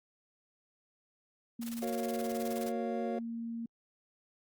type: tone with pitch glide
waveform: sine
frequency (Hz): 233.1 to 231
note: A#3 to A#3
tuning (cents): 0 to -16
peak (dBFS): -36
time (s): 1.59-3.66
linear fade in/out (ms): 5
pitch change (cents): -16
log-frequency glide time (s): 1.86-2.19
type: noise with tremolo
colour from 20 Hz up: white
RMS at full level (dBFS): -45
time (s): 1.61-2.72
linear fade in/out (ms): 20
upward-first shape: square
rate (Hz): 19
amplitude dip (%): 70
type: chord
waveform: triangle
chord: Gb major seventh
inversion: none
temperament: equal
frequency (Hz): 370 / 466.2 / 554.4 / 698.5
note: Gb4 / Bb4 / Db5 / F5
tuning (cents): 0 / 0 / 0 / 0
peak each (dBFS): -38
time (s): 1.82-3.19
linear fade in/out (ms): 5
effects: Opus 48 kbps